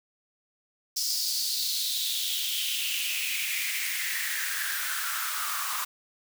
white noise with high-pass filter sweep, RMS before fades -30 dBFS, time 0.96-5.85 s, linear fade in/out 10 ms, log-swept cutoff 5200 to 1100 Hz, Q 5.1, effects none

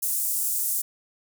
pink high-pass noise, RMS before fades -26 dBFS, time 0.02-0.82 s, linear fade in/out 10 ms, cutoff 8200 Hz, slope 24 dB/octave, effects none

